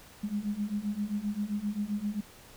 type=beating tone pair; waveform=sine; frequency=202.6 / 210.2 Hz; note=G#3 / G#3; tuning=-43 / +21 cents; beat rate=7.6 Hz; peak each=-34 / -32 dBFS; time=0.23-2.21 s; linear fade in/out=10 ms; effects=pink hiss -53 dBFS RMS until 2.56 s